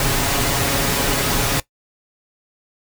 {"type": "noise with comb filter", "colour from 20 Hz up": "pink", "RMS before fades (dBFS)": -19, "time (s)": [0, 1.6], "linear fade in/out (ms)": 2, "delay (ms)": 7.2, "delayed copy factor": 0.6, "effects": ["noise-tail reverb RT60 0.1 s tail -18 dB re dry"]}